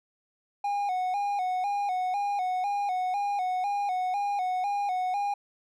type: tone with vibrato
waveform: triangle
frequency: 773 Hz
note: G5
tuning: 24 cents flat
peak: -24 dBFS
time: 0.64-5.34 s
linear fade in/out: 5 ms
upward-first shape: square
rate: 2 Hz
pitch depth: 85 cents each way
effects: none